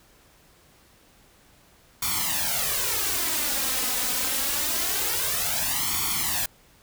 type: noise with flanger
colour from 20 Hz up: white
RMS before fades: -26 dBFS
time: 2.02-6.46 s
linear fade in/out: 5 ms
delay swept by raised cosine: 0.89 to 3.99 ms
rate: 0.25 Hz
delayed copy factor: +0.85
effects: pink hiss -57 dBFS RMS until 6.82 s